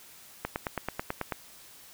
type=click train; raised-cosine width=0.5 ms; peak=-15 dBFS; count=9; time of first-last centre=0.45-1.322 s; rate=9.17 Hz; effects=white hiss -52 dBFS RMS until 1.93 s